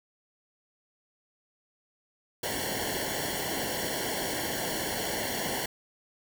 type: noise with comb filter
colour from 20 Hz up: pink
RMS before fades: -32 dBFS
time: 2.43-5.66 s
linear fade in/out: 5 ms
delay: 0.8 ms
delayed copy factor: -1
effects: none